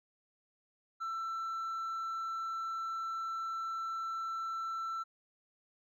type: tone with hard clipping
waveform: sine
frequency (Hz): 1336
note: E6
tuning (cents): +23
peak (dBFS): -36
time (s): 1-5.04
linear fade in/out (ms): 20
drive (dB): 2
effects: none